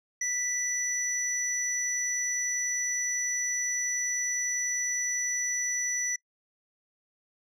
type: tone pair together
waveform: sine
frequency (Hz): 1975.5 / 5915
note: B6 / F#8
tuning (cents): 0 / -1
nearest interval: octave + perfect fifth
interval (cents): 1899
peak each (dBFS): -32 / -27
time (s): 0.21-6.16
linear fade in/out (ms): 5
effects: noise-tail reverb RT60 0.1 s tail -24 dB re dry + tanh soft clip ceiling -22 dBFS